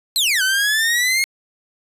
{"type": "exponential two-way sweep", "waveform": "sawtooth", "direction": "down then up", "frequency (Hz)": [4252, 1500, 2168], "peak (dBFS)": -12, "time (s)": [0.16, 1.24], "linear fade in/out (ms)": 0, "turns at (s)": 0.42, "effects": ["resampled to 32000 Hz"]}